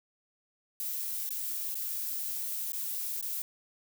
violet noise with dropouts, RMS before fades -35 dBFS, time 0.8-3.42 s, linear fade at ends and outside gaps 0 ms, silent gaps 1.291-1.306 / 1.744-1.754 / 2.72-2.732 / 3.212-3.226 s, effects none

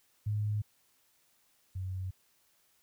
sine tone pair in turn, 105.2 / 93.4 Hz, G#2 / F#2, +23 / +17 cents, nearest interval major second, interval 206 cents, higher first, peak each -29 / -34 dBFS, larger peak first, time 0.26-0.62 / 1.75-2.11 s, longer neither, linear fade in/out 10 ms, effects white hiss -70 dBFS RMS until 2.82 s

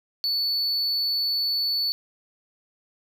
triangle tone, 4460 Hz, C#8, 10 cents sharp, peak -21 dBFS, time 0.24-1.92 s, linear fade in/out 0 ms, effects none

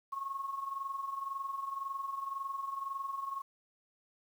sine tone with amplitude modulation, 1093 Hz, C#6, 25 cents flat, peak -33 dBFS, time 0.12-3.42 s, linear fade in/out 10 ms, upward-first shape sine, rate 21.9 Hz, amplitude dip 65%, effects 10-bit

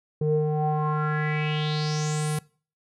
square tone with low-pass filter sweep, 152.1 Hz, D#3, 39 cents flat, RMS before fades -25 dBFS, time 0.21-2.39 s, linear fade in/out 5 ms, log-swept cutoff 380 to 11000 Hz, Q 5.2, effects noise-tail reverb RT60 0.4 s tail -22 dB re dry

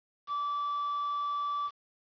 triangle tone, 1159 Hz, D6, 23 cents flat, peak -28 dBFS, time 0.27-1.71 s, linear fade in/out 50 ms, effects resampled to 11025 Hz + 9-bit

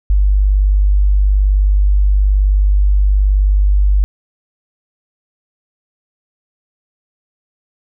sine tone, 49.46 Hz, G1, 16 cents sharp, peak -8 dBFS, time 0.1-4.04 s, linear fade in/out 0 ms, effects none

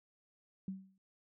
sine tone with exponential decay, 191.1 Hz, G3, 44 cents flat, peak -35 dBFS, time 0.68-0.98 s, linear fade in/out 2 ms, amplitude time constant 65 ms, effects none

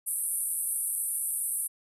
white band-pass noise, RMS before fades -31 dBFS, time 0.06-1.68 s, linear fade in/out 20 ms, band 8700 to 12000 Hz, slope 96 dB/octave, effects none

